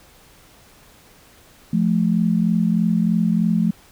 sine tone pair together, 174.41 / 217.6 Hz, F3 / A3, -2 / -19 cents, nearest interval major third, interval 383 cents, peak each -18 dBFS, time 1.73-3.71 s, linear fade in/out 5 ms, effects pink hiss -50 dBFS RMS until 3.91 s

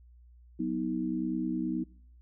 sine chord, B major, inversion second, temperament equal with one note detuned, 185 / 246.9 / 316.6 Hz, F#3 / B3 / D#4, 0 / 0 / +30 cents, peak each -35 / -33 / -32 dBFS, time 0.59-1.84 s, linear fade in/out 10 ms, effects noise-tail reverb RT60 0.6 s tail -23 dB re dry + added 60 Hz sine -53 dBFS peak until 2.21 s

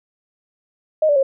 sine tone with pitch steps, 622.3 / 580.6 / 541.7 Hz, D#5 / D5 / C#5, 0 / -20 / -40 cents, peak -12 dBFS, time 1.02-1.23 s, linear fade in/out 5 ms, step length 70 ms, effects none

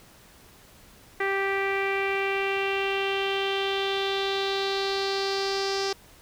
sawtooth tone with low-pass filter sweep, 391.6 Hz, G4, 2 cents flat, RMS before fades -27 dBFS, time 1.2-5.93 s, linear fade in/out 5 ms, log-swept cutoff 2000 to 5200 Hz, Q 4.3, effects pink hiss -53 dBFS RMS until 6.21 s

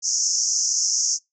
white band-pass noise, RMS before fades -22 dBFS, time 0.02-1.19 s, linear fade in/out 50 ms, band 5300 to 6800 Hz, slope 96 dB/octave, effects noise-tail reverb RT60 0.2 s tail -26 dB re dry

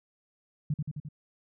sine tone with echo, 149 Hz, D3, 25 cents sharp, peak -25 dBFS, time 0.7-0.74 s, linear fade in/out 5 ms, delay 87 ms, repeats 4, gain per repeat -3 dB, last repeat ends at 1.088 s, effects none

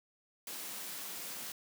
white high-pass noise, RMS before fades -43 dBFS, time 0.47-1.52 s, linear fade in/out 2 ms, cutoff 140 Hz, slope 48 dB/octave, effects none

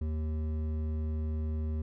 sine tone with hard clipping, 77.78 Hz, D#2, in tune, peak -32 dBFS, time 0.01-1.82 s, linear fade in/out 5 ms, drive 10 dB, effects none

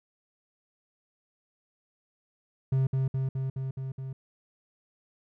triangle tone with echo, 132.7 Hz, C3, 25 cents sharp, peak -20 dBFS, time 2.72-2.87 s, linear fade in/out 5 ms, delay 210 ms, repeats 6, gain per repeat -2 dB, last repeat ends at 4.13 s, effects none

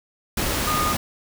sine tone in noise, 1226 Hz, D#6, 26 cents flat, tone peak -22 dBFS, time 0.67-0.93 s, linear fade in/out 5 ms, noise pink, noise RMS -24 dBFS, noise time 0.37-0.97 s, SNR -1 dB, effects none

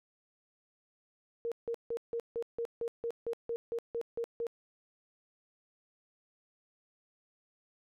sine tone bursts, 466.2 Hz, A#4, in tune, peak -32 dBFS, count 14, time 1.45-4.468 s, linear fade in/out 0 ms, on 67 ms, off 160 ms, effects none

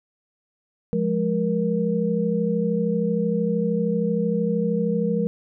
sine tone cluster, 176.1 / 209.1 / 471.8 Hz, F3 / G#3 / A#4, +15 / +12 / +21 cents, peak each -24 dBFS, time 0.93-5.27 s, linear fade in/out 0 ms, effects none

